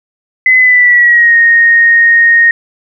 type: tone with pitch glide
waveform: sine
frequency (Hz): 2028 to 1859.7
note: B6 to A#6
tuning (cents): +45 to -5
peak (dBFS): -3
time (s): 0.46-2.51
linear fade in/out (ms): 2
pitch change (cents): -150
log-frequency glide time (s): 0.57-1.36
effects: none